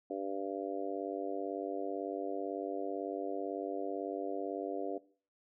harmonic tone, 98 Hz, G2, in tune, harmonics 3 / 4 / 5 / 6 / 7, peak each -40 / -41 / -42 / -43 / -43 dBFS, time 0.1-4.98 s, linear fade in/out 5 ms, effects noise-tail reverb RT60 0.4 s tail -17 dB re dry

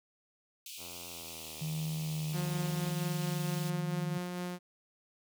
pink high-pass noise, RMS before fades -46 dBFS, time 0.66-3.7 s, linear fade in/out 2 ms, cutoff 2400 Hz, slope 96 dB/octave
5% pulse tone with pitch glide, 87 to 77.06 Hz, F2 to D#2, -6 to -16 cents, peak -38 dBFS, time 0.77-2.96 s, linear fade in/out 50 ms, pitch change -210 cents, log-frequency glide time 1.05-1.6 s
sine tone with vibrato, 155.56 Hz, D#3, in tune, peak -33 dBFS, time 1.61-4.18 s, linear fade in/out 10 ms, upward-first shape sine, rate 0.97 Hz, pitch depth 20 cents each way
sawtooth tone with tremolo, 178.3 Hz, F3, 36 cents sharp, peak -31 dBFS, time 2.32-4.59 s, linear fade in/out 50 ms, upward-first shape sine, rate 4.4 Hz, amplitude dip 25%
effects none

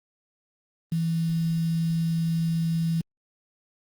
sine tone with quantisation, 164.81 Hz, E3, in tune, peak -22 dBFS, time 0.92-3.01 s, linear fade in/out 2 ms, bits 7, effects Opus 24 kbps

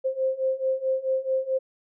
sine beating tone pair, 523.3 / 527.9 Hz, C5 / C5, 0 / +15 cents, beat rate 4.6 Hz, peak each -27 / -25 dBFS, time 0.04-1.59 s, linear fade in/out 20 ms, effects none

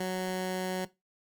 15% pulse tone, 185.2 Hz, F#3, 2 cents sharp, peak -24 dBFS, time 0-0.85 s, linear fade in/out 5 ms, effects noise-tail reverb RT60 0.2 s tail -17 dB re dry + Opus 48 kbps

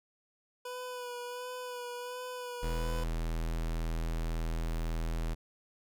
25% pulse tone with vibrato, 493.9 Hz, B4, in tune, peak -35 dBFS, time 0.65-3.04 s, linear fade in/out 5 ms, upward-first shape sine, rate 1.4 Hz, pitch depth 26 cents each way
square tone, 40.93 Hz, E1, 12 cents flat, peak -32 dBFS, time 2.62-5.35 s, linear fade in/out 20 ms
effects none

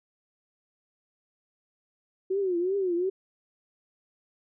sine tone with vibrato, 370 Hz, F#4, in tune, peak -24 dBFS, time 2.3-3.1 s, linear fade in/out 10 ms, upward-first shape triangle, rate 2.7 Hz, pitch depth 160 cents each way, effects none

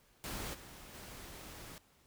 pink noise with level steps, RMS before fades -42 / -53 / -50 dBFS, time 0.24-1.78 s, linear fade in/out 0 ms, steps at 0.53 / 0.93 s, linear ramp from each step 20 ms, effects pink hiss -68 dBFS RMS until 2.06 s

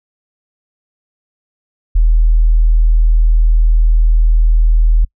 sine tone, 40 Hz, D#1, 49 cents sharp, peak -6 dBFS, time 1.95-5.05 s, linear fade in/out 10 ms, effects noise-tail reverb RT60 0.1 s tail -26 dB re dry

